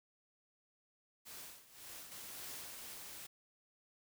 white noise with tremolo, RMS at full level -50 dBFS, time 1.25-2.95 s, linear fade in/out 20 ms, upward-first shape sine, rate 1.8 Hz, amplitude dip 80%
white noise, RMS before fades -50 dBFS, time 2.11-3.27 s, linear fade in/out 10 ms
effects none

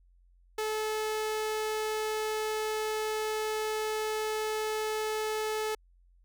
sawtooth tone, 432.4 Hz, A4, 30 cents flat, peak -26 dBFS, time 0.58-5.75 s, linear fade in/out 5 ms, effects added 44 Hz sine -59 dBFS peak until 6.24 s

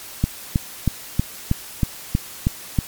click train, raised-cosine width 5 ms, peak -4 dBFS, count 9, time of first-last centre 0.24-2.788 s, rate 3.14 Hz, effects white hiss -37 dBFS RMS until 2.87 s + MP3 96 kbps

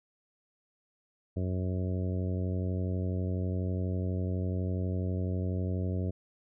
harmonic tone, 92.1 Hz, F#2, 7 cents flat, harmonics 1 / 2 / 3 / 4 / 5 / 6 / 7, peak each -30 / -36 / -40 / -42 / -44 / -46 / -47 dBFS, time 1.36-6.11 s, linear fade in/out 10 ms, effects none

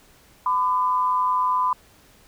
sine tone pair together, 1007.9 / 1199 Hz, B5 / D6, +35 / +36 cents, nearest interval minor third, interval 301 cents, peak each -19 / -26 dBFS, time 0.46-1.73 s, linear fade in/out 2 ms, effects pink hiss -54 dBFS RMS until 2.27 s

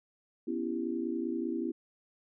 sine chord, C# half-diminished seventh, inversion third, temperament equal with one note detuned, 246.9 / 277.2 / 332.1 / 392 Hz, B3 / C#4 / E4 / G4, 0 / 0 / +13 / 0 cents, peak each -36 / -39 / -34 / -40 dBFS, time 0.47-1.72 s, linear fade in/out 10 ms, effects none

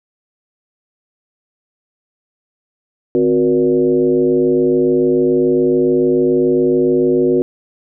sine tone with frequency modulation, 367 Hz, F#4, 14 cents flat, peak -10 dBFS, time 3.15-7.42 s, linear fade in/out 0 ms, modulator 107 Hz, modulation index 1.1, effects none

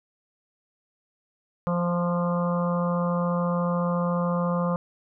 harmonic tone with a mistuned harmonic, 174.61 Hz, F3, in tune, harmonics 1 / 3 / 4 / 5 / 6 / 7 / 8, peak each -24 / -28 / -39 / -38 / -33 / -34 / -46 dBFS, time 1.67-4.76 s, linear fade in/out 0 ms, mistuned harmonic 7, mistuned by -15 cents, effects none

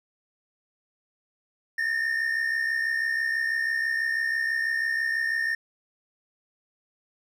triangle tone pair together, 1760 / 1826.1 Hz, A6 / A#6, 0 / -36 cents, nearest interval minor second, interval 64 cents, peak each -30 / -23 dBFS, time 1.78-5.55 s, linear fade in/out 5 ms, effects none

